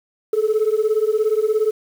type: beating tone pair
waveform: sine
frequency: 424.2 / 441.2 Hz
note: G#4 / A4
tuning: +37 / +5 cents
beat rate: 17 Hz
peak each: -17 dBFS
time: 0.33-1.71 s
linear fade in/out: 5 ms
effects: tanh soft clip ceiling -11 dBFS + 7-bit